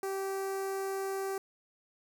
sawtooth tone with notch filter, 388 Hz, G4, 18 cents flat, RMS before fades -35 dBFS, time 0.03-1.38 s, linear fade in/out 2 ms, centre 3300 Hz, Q 0.68, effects none

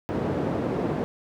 white band-pass noise, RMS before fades -27 dBFS, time 0.09-1.04 s, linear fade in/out 0 ms, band 110 to 440 Hz, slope 12 dB/octave, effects none

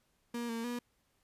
35% pulse tone with pitch steps, 237.3 / 229.4 / 241.7 Hz, A#3 / A#3 / B3, +31 / -28 / -37 cents, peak -34 dBFS, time 0.34-0.79 s, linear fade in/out 5 ms, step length 150 ms, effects pink hiss -75 dBFS RMS until 1.23 s + resampled to 32000 Hz

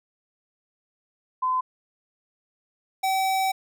sine / square tone pair in turn, 1022 / 765.6 Hz, C6 / G5, -41 / -41 cents, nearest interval perfect fourth, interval 500 cents, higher first, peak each -21 / -22 dBFS, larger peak first, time 1.42-1.61 / 3.03-3.52 s, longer second, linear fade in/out 10 ms, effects none

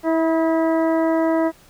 harmonic tone with a mistuned harmonic, 325 Hz, E4, 24 cents flat, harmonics 1 / 2 / 3 / 4 / 5 / 6, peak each -18 / -20 / -27 / -33 / -36 / -35 dBFS, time 0.03-1.52 s, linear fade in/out 50 ms, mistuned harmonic 4, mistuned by -34 cents, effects pink hiss -51 dBFS RMS until 1.69 s

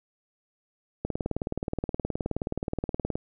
click train, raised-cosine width 2 ms, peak -15 dBFS, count 41, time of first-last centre 1.05-3.155 s, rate 19 Hz, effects none

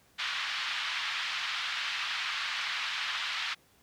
white band-pass noise, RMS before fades -34 dBFS, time 0.18-3.55 s, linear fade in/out 20 ms, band 1100 to 3800 Hz, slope 24 dB/octave, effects pink hiss -64 dBFS RMS until 3.82 s + high-pass 60 Hz 12 dB/octave

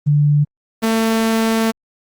sine / sawtooth tone pair in turn, 146.83 / 224.1 Hz, D3 / A3, 0 / +32 cents, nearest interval perfect fifth, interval 732 cents, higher second, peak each -10 dBFS, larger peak neither, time 0.06-0.45 / 0.82-1.72 s, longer second, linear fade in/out 20 ms, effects Opus 24 kbps

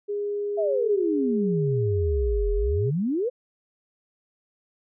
sine tone, 410 Hz, G#4, 22 cents flat, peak -25 dBFS, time 0.08-2.91 s, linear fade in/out 20 ms
sine exponential two-way sweep, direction down then up, 680 to 41.16 to 526 Hz, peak -22 dBFS, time 0.57-3.3 s, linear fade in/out 20 ms, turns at 2.54 s
effects none

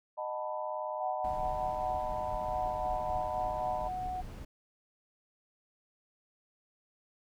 sine chord, B dominant seventh, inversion first, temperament just, 617.4 / 740.8 / 889 / 987.8 Hz, D#5 / F#5 / A5 / B5, -14 / +2 / +18 / 0 cents, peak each -37 / -43 / -40 / -40 dBFS, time 0.17-3.89 s, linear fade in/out 20 ms
sine tone with pitch glide, 746 to 737 Hz, F#5 to F#5, +14 to -7 cents, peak -34 dBFS, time 0.99-4.22 s, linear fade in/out 20 ms, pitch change -21 cents, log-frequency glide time 1.66-2.7 s
brown noise, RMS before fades -43 dBFS, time 1.24-4.45 s, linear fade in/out 5 ms
effects none

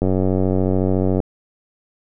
click train, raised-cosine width 2 ms, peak -6 dBFS, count 112, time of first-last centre 0.02-1.202 s, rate 93.9 Hz, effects none

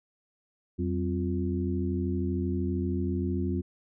harmonic tone with a mistuned harmonic, 87.7 Hz, F2, 8 cents sharp, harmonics 1 / 2 / 3 / 4, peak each -30 / -32 / -33 / -34 dBFS, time 0.78-3.62 s, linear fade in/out 20 ms, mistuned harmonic 2, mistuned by +140 cents, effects none

